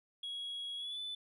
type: tone with pitch glide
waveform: sine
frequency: 3322 to 3497 Hz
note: G#7 to A7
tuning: 0 to -11 cents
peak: -37 dBFS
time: 0.23-1.15 s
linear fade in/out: 5 ms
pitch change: +89 cents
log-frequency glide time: 0.77-0.99 s
effects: tanh soft clip ceiling -37 dBFS